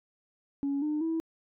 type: tone with pitch steps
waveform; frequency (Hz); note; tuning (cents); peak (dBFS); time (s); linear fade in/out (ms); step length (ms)
sine; 280 / 301.8 / 325.4; C#4 / D4 / E4; +18 / +47 / -22; -26; 0.63-1.2; 0; 190
effects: tanh soft clip ceiling -24 dBFS